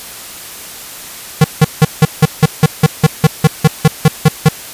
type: tone bursts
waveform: square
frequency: 155.56 Hz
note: D#3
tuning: in tune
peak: -3 dBFS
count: 16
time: 1.41-4.488 s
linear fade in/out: 5 ms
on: 33 ms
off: 170 ms
effects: white hiss -29 dBFS RMS until 4.73 s + resampled to 32000 Hz